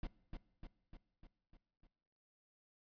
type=noise with echo; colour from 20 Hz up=brown; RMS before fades=-41 dBFS; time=0.03-0.07 s; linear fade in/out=2 ms; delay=300 ms; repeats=6; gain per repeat=-4 dB; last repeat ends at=1.87 s; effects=noise-tail reverb RT60 1.0 s tail -20 dB re dry + resampled to 11025 Hz